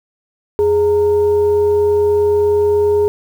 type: tone with frequency modulation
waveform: sine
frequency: 415.3 Hz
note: G#4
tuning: in tune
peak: -10 dBFS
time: 0.59-3.08 s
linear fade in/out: 0 ms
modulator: 503 Hz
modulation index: 0.31
effects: 7-bit